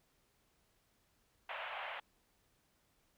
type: band-pass noise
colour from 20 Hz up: pink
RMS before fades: -44 dBFS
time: 1.49-2 s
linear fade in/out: 5 ms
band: 590 to 3100 Hz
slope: 48 dB/octave
effects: pink hiss -75 dBFS RMS until 3.17 s